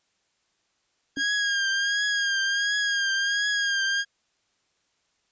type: tone with vibrato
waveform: sawtooth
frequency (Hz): 1624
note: G#6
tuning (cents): -39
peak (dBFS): -19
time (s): 1.16-4.05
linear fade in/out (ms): 50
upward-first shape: triangle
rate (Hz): 1.4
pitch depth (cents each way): 53
type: tone with exponential decay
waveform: sine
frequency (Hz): 281.1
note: C#4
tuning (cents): +24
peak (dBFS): -26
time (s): 1.17-1.26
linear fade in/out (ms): 1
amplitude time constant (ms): 19
effects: white hiss -71 dBFS RMS until 5.31 s + resampled to 16000 Hz